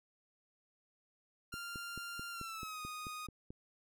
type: tone with pitch glide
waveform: sawtooth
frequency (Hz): 1393 to 1241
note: F6 to D#6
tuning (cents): -5 to -5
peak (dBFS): -39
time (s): 1.52-3.27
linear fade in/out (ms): 10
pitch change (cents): -200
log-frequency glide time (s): 2.31-2.81
type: click train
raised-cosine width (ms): 3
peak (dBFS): -34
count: 10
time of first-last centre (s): 1.54-3.505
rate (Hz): 4.58
effects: none